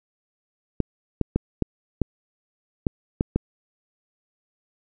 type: clicks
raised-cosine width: 3 ms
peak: -7 dBFS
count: 8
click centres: 0.803 / 1.213 / 1.36 / 1.623 / 2.017 / 2.868 / 3.209 / 3.36 s
effects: none